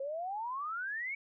sine exponential sweep, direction up, 530 to 2264 Hz, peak -35 dBFS, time 0-1.15 s, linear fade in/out 5 ms, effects none

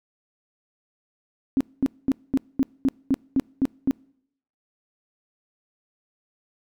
sine tone bursts, 268.2 Hz, C4, 43 cents sharp, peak -16 dBFS, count 10, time 1.57-3.91 s, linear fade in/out 0 ms, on 36 ms, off 220 ms, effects noise-tail reverb RT60 0.7 s tail -26 dB re dry

